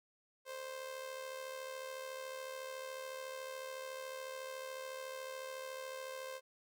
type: tone with amplitude modulation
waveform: sawtooth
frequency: 523.3 Hz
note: C5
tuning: in tune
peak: -37 dBFS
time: 0.45-6.41 s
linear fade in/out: 50 ms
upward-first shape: sine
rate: 73.9 Hz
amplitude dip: 55%
effects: none